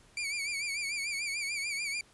sawtooth tone with vibrato, 2306 Hz, D7, 32 cents flat, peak -29 dBFS, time 0.17-2.01 s, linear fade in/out 2 ms, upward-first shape sine, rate 6.8 Hz, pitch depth 84 cents each way, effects pink hiss -61 dBFS RMS until 2.13 s + resampled to 24000 Hz

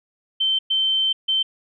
sine tone bursts at uneven times, 3100 Hz, G7, 20 cents flat, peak -17 dBFS, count 3, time 0.4-0.59 / 0.7-1.13 / 1.28-1.43 s, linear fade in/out 10 ms, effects none

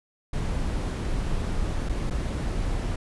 brown noise with dropouts, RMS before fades -27 dBFS, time 0.33-2.96 s, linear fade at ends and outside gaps 5 ms, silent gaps 1.889-1.893 / 2.1-2.107 s, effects resampled to 24000 Hz

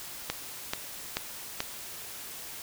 click train, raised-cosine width 0.2 ms, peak -11 dBFS, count 4, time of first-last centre 0.3-1.604 s, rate 2.3 Hz, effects white hiss -42 dBFS RMS until 2.62 s

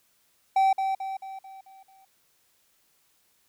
triangle tone with echo, 772 Hz, G5, 27 cents flat, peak -16 dBFS, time 0.56-0.73 s, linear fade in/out 5 ms, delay 220 ms, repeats 6, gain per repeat -6 dB, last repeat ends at 2.05 s, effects white hiss -67 dBFS RMS until 3.48 s

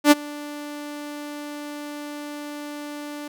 sawtooth tone with ADSR envelope, 293.7 Hz, D4, in tune, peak -4 dBFS, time 0.04-3.28 s, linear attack 73 ms, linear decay 26 ms, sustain -24 dB, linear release 5 ms, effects none

